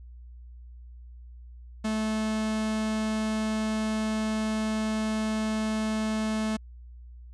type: tone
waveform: 45% pulse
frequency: 217.6 Hz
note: A3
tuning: 19 cents flat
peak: -26 dBFS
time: 1.84-6.57 s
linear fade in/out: 10 ms
effects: added 60 Hz sine -43 dBFS peak until 7.33 s + resampled to 22050 Hz